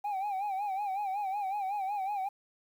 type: tone with vibrato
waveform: sine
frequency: 794 Hz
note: G5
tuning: 22 cents sharp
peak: -28 dBFS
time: 0.04-2.29 s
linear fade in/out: 10 ms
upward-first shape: sine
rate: 5.4 Hz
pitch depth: 95 cents each way
effects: tanh soft clip ceiling -30 dBFS + 10-bit